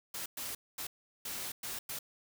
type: noise bursts at uneven times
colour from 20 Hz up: white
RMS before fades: -40 dBFS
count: 6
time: 0.14-0.26 / 0.37-0.55 / 0.78-0.87 / 1.25-1.52 / 1.63-1.79 / 1.89-1.99 s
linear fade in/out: 5 ms
effects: none